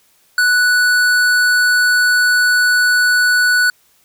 sine tone with tanh clipping, 1480 Hz, F#6, in tune, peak -12 dBFS, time 0.38-3.7 s, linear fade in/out 2 ms, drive 17 dB, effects white hiss -55 dBFS RMS until 4.04 s

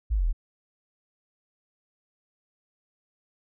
sine exponential sweep, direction down, 59.1 to 34.71 Hz, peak -21 dBFS, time 0.1-0.33 s, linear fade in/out 20 ms, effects none

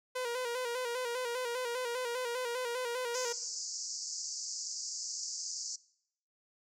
sawtooth tone with vibrato, 490 Hz, B4, 14 cents flat, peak -30 dBFS, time 0.15-3.33 s, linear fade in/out 10 ms, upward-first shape square, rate 5 Hz, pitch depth 60 cents each way
white band-pass noise, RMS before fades -40 dBFS, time 3.14-5.76 s, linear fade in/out 5 ms, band 4700 to 7300 Hz, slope 96 dB/octave
effects noise-tail reverb RT60 0.7 s tail -21 dB re dry + low-pass 12000 Hz 12 dB/octave

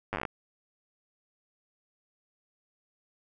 slowing click train, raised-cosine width 0.5 ms, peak -17 dBFS, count 10, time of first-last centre 0.13-0.252 s, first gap 9 ms, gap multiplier 1.1, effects none

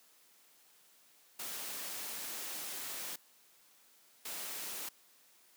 white noise bursts at uneven times, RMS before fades -42 dBFS, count 2, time 1.39-3.16 / 4.25-4.89 s, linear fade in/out 5 ms, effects white hiss -65 dBFS RMS until 5.56 s + high-pass 200 Hz 12 dB/octave

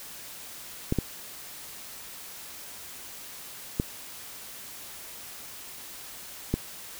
clicks, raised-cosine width 3 ms, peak -11 dBFS, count 4, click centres 0.924 / 0.987 / 3.799 / 6.54 s, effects white hiss -43 dBFS RMS until 6.99 s

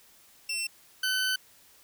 20% pulse tone pair in turn, 2701 / 1515.9 Hz, E7 / F#6, +42 / +42 cents, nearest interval minor seventh, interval 1000 cents, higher first, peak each -25 / -21 dBFS, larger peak second, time 0.49-0.67 / 1.03-1.36 s, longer second, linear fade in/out 5 ms, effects white hiss -58 dBFS RMS until 1.83 s

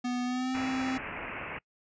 square tone with pitch glide, 246.9 to 261.6 Hz, B3 to C4, 0 to 0 cents, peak -30 dBFS, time 0.04-0.98 s, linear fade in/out 10 ms, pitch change +100 cents, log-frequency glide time 0.24-0.58 s
white low-pass noise, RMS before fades -39 dBFS, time 0.54-1.59 s, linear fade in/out 10 ms, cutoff 2700 Hz, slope 96 dB/octave
effects noise-tail reverb RT60 0.1 s tail -25 dB re dry + resampled to 16000 Hz

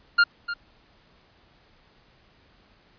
45% pulse tone with echo, 1406 Hz, F6, 11 cents sharp, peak -14 dBFS, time 0.18-0.24 s, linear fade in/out 10 ms, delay 300 ms, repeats 1, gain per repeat -13 dB, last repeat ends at 0.54 s, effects pink hiss -59 dBFS RMS until 2.98 s + resampled to 11025 Hz

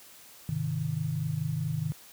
sine chord, Ab major, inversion none, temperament equal, 103.83 / 130.81 / 155.56 Hz, Ab2 / C3 / Eb3, 0 / 0 / 0 cents, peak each -36 / -33 / -30 dBFS, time 0.49-1.92 s, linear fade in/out 0 ms, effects white hiss -52 dBFS RMS until 2.12 s + high-pass 60 Hz 12 dB/octave

